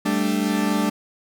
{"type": "chord", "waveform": "40% pulse", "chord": "G suspended second", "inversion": "none", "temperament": "equal", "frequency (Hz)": [196, 220, 293.7], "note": ["G3", "A3", "D4"], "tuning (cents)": [0, 0, 0], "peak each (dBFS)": -23, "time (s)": [0.05, 0.9], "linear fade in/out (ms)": 10, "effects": []}